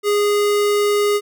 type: tone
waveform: square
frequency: 412.3 Hz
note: G#4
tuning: 13 cents flat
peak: -15 dBFS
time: 0.03-1.21 s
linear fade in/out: 50 ms
effects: none